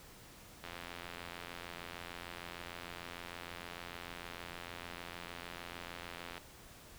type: click train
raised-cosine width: 0.3 ms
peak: -28 dBFS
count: 498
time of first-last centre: 0.64-6.379 s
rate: 86.6 Hz
effects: pink hiss -56 dBFS RMS until 6.98 s